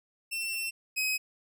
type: tone pair in turn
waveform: sawtooth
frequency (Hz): 2698 / 2534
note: E7 / D#7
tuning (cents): +40 / +31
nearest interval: minor second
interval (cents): 109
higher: first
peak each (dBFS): -28 / -24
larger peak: second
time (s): 0.31-0.71 / 0.96-1.18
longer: first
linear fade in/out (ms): 20
effects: none

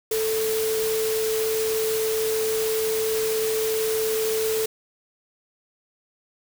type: tone in noise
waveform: sine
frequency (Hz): 440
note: A4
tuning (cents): 0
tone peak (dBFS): -22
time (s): 0.11-4.66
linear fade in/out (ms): 5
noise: white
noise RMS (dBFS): -30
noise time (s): 0.11-4.66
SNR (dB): +5
effects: none

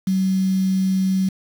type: tone with quantisation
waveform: sine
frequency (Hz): 189.5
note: F#3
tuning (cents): +42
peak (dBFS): -16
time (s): 0.07-1.29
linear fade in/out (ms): 5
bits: 6
effects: none

